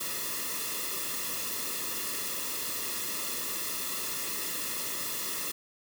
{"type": "noise with comb filter", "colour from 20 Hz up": "white", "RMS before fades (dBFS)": -34, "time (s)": [0, 5.52], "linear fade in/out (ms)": 10, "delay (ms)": 1.3, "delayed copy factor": -0.8, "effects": []}